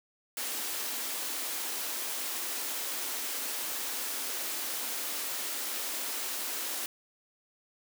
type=high-pass noise; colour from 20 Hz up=white; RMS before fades=-35 dBFS; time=0.37-6.86 s; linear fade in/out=2 ms; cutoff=230 Hz; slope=96 dB/octave; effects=none